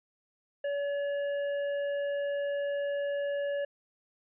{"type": "tone with tanh clipping", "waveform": "sine", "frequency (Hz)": 569, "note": "C#5", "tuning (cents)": 45, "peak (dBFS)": -31, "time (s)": [0.64, 3.65], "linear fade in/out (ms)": 5, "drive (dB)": 10, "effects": ["resampled to 8000 Hz"]}